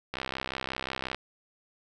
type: click train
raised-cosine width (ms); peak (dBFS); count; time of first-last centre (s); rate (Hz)
0.3; -16; 67; 0.14-1.146; 65.6
effects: none